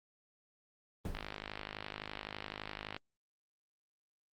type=noise with exponential decay; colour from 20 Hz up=brown; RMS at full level=-34 dBFS; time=1.05-1.46 s; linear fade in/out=2 ms; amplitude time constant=89 ms
type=click train; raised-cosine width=0.3 ms; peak=-24 dBFS; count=95; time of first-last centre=1.15-2.965 s; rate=51.8 Hz
effects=Opus 24 kbps